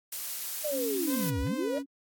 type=noise; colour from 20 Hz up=blue; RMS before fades=-35 dBFS; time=0.12-1.3 s; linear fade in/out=5 ms
type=linear two-way sweep; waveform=sine; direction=down then up; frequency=617 to 58.6 to 617 Hz; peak=-29 dBFS; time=0.64-1.79 s; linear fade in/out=10 ms; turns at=1.42 s
type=tone; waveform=sine; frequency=276.6 Hz; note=C#4; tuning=4 cents flat; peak=-33 dBFS; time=0.71-1.86 s; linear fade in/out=50 ms
type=tone with vibrato; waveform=sawtooth; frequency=501 Hz; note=B4; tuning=25 cents sharp; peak=-33 dBFS; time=1.06-1.83 s; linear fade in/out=50 ms; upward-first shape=triangle; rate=2.5 Hz; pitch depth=77 cents each way
effects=AAC 64 kbps